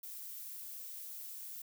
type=noise with amplitude modulation; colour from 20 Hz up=violet; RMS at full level=-45 dBFS; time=0.03-1.62 s; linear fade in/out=5 ms; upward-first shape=sine; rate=205 Hz; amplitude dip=30%; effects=none